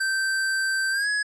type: tone with pitch glide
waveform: square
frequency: 1558 to 1679.5 Hz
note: G6 to G#6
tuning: -11 to +19 cents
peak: -23 dBFS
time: 0-1.23 s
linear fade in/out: 10 ms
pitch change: +130 cents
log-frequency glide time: 0.91-1.08 s
effects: resampled to 24000 Hz